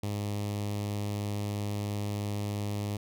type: tone with notch filter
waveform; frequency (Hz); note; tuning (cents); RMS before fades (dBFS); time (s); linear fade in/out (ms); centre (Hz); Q
sawtooth; 103; G#2; -14; -33; 0.03-2.97; 5; 1500; 1.2
effects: none